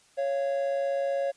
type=tone pair together; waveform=triangle; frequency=554 / 690.2 Hz; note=C#5 / F5; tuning=-1 / -21 cents; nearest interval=major third; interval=380 cents; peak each=-24 / -32 dBFS; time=0.17-1.32 s; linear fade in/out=20 ms; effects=white hiss -61 dBFS RMS until 1.36 s + resampled to 22050 Hz